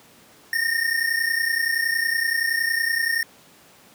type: tone pair together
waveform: square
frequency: 1817.3 / 1848 Hz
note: A#6 / A#6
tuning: -45 / -16 cents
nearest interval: unison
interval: 29 cents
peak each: -24 dBFS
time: 0.53-3.23 s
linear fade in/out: 2 ms
effects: pink hiss -51 dBFS RMS until 3.94 s + high-pass 150 Hz 12 dB/octave